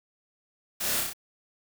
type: noise with echo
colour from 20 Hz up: white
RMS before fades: -31 dBFS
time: 0.8-1.01 s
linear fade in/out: 10 ms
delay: 31 ms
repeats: 4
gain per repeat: -2 dB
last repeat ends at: 1.134 s
effects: none